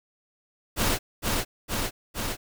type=noise with echo; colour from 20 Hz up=pink; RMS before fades=-24 dBFS; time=0.76-0.99 s; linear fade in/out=50 ms; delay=460 ms; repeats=3; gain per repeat=-2 dB; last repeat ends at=2.37 s; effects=none